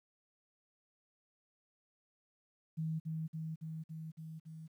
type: tone with echo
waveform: sine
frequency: 159.5 Hz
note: D#3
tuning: 43 cents sharp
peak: -34 dBFS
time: 2.77-3 s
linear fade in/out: 20 ms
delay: 280 ms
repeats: 6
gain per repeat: -2 dB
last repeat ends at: 4.68 s
effects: 12-bit